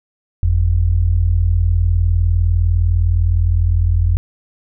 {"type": "tone pair together", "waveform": "sine", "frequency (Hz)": [47.3, 87.1], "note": ["F#1", "F2"], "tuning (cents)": [39, -4], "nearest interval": "major seventh", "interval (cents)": 1057, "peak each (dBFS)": [-15, -13], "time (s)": [0.43, 4.17], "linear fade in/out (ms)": 0, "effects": []}